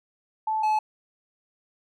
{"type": "tone pair in turn", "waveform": ["sine", "triangle"], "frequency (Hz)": [872, 860], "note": ["A5", "A5"], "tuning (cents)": [-16, -40], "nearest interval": "unison", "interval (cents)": 24, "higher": "first", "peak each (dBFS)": [-23, -18], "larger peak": "second", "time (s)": [[0.47, 0.63], [0.63, 0.79]], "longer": "neither", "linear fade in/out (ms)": 5, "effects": []}